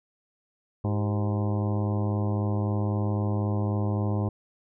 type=harmonic tone with a mistuned harmonic; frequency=103.83 Hz; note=G#2; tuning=in tune; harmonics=1 / 2 / 3 / 4 / 5 / 6 / 7 / 8 / 9 / 10; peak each=-25 / -31 / -35 / -37 / -39 / -41 / -42 / -43 / -44 / -45 dBFS; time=0.84-4.29 s; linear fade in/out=5 ms; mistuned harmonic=4; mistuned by=-89 cents; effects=none